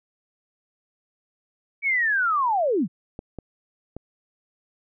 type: linear sweep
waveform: sine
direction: down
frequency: 2286 to 140 Hz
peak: -19 dBFS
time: 1.82-2.88 s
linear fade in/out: 50 ms
type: clicks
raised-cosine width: 2 ms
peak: -21 dBFS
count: 3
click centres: 3.191 / 3.387 / 3.966 s
effects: none